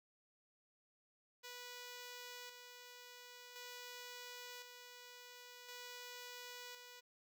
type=tone with tremolo; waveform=5% pulse; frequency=490.8 Hz; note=B4; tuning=11 cents flat; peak=-38 dBFS; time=1.43-7.01 s; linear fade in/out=20 ms; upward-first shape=square; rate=0.47 Hz; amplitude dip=45%; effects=none